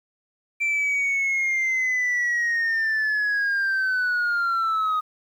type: linear sweep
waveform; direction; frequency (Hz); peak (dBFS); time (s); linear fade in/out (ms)
sine; down; 2349 to 1244.5; -18; 0.6-5.01; 20
effects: tanh soft clip ceiling -19 dBFS + 9-bit